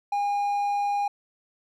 triangle tone, 813 Hz, G#5, 37 cents flat, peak -21 dBFS, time 0.12-1.08 s, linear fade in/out 5 ms, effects none

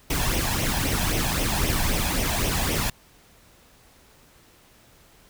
pink noise with flanger, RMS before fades -24 dBFS, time 0.1-2.9 s, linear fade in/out 5 ms, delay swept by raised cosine 0.33 to 1.23 ms, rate 3.8 Hz, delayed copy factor +0.6, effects pink hiss -55 dBFS RMS until 5.29 s

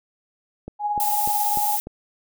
click train, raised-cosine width 2 ms, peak -20 dBFS, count 5, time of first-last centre 0.68-1.87 s, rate 3.36 Hz
sine tone with tremolo, 831 Hz, G#5, 1 cent sharp, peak -19 dBFS, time 0.79-1.79 s, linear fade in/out 50 ms, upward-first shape triangle, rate 18 Hz, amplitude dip 50%
violet noise, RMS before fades -25 dBFS, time 1-1.8 s, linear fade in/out 0 ms
effects none

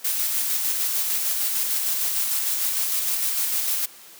blue noise with tremolo, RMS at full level -23 dBFS, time 0.04-3.86 s, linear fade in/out 10 ms, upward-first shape square, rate 6.6 Hz, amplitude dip 25%, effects white hiss -46 dBFS RMS until 4.19 s + high-pass 200 Hz 12 dB/octave

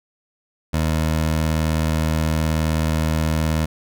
20% pulse tone, 79 Hz, D#2, 27 cents sharp, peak -13 dBFS, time 0.73-3.66 s, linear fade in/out 10 ms, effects none

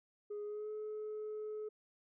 sine tone with pitch glide, 415.3 to 427.5 Hz, G#4 to A4, 0 to -50 cents, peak -38 dBFS, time 0.3-1.69 s, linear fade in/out 10 ms, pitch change +50 cents, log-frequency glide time 0.44-0.7 s, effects tanh soft clip ceiling -38 dBFS

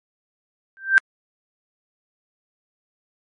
sine tone with exponential growth, 1568 Hz, G6, in tune, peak -6 dBFS, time 0.77-0.98 s, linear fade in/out 0 ms, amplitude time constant 44 ms, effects MP3 48 kbps

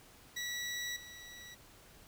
20% pulse tone with level steps, 1944 Hz, B6, 28 cents flat, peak -32 / -44 dBFS, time 0.36-1.55 s, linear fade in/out 10 ms, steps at 0.96 s, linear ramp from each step 5 ms, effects pink hiss -59 dBFS RMS until 2.07 s

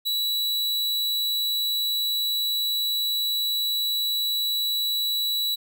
45% pulse tone, 3930 Hz, B7, 9 cents flat, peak -23 dBFS, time 0.05-5.56 s, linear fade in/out 20 ms, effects none

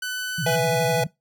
sawtooth tone, 1501 Hz, F#6, 24 cents sharp, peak -23 dBFS, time 0.02-0.56 s, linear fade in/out 5 ms
sine tone with vibrato, 146.2 Hz, D3, 7 cents flat, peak -25 dBFS, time 0.38-1.07 s, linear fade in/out 5 ms, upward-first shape sine, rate 12 Hz, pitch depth 280 cents each way
square chord, E major, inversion second, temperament equal, 493.9 / 659.3 / 830.6 Hz, B4 / E5 / G#5, 0 / 0 / 0 cents, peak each -24 / -25 / -27 dBFS, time 0.46-1.04 s, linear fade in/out 5 ms
effects noise-tail reverb RT60 0.2 s tail -23 dB re dry

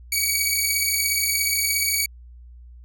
10% pulse beating tone pair, 2255 / 2272 Hz, C#7 / C#7, +29 / +42 cents, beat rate 17 Hz, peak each -14 dBFS, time 0.12-2.06 s, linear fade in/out 5 ms, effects added 60 Hz sine -41 dBFS peak until 2.84 s

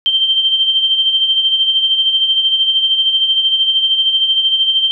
sine tone with tremolo, 3136 Hz, G7, in tune, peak -8 dBFS, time 0.06-4.91 s, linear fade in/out 0 ms, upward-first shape sine, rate 13 Hz, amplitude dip 55%, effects none

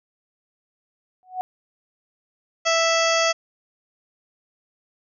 sine tone with exponential growth, 740 Hz, F#5, in tune, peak -20 dBFS, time 1.23-1.41 s, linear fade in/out 0 ms, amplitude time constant 39 ms
harmonic tone, 659.3 Hz, E5, in tune, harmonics 1 / 2 / 3 / 4 / 5 / 7 / 8 / 9 / 10, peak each -21 / -24 / -26 / -27 / -28 / -29 / -30 / -31 / -31 dBFS, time 2.65-3.33 s, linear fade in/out 20 ms
effects none

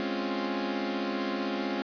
sawtooth chord, Db major seventh, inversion second, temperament equal, 207.7 / 261.6 / 277.2 / 349.2 Hz, Ab3 / C4 / Db4 / F4, 0 / 0 / 0 / 0 cents, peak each -31 dBFS, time 0-1.82 s, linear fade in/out 0 ms, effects resampled to 11025 Hz + 8-bit

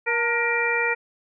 harmonic tone with a mistuned harmonic, 472.7 Hz, A#4, 24 cents sharp, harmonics 1 / 2 / 3 / 4 / 5, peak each -27 / -29 / -28 / -25 / -25 dBFS, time 0.06-0.95 s, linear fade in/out 20 ms, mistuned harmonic 2, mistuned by -73 cents, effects none

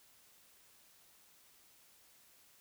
silence, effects white hiss -65 dBFS RMS until 2.6 s

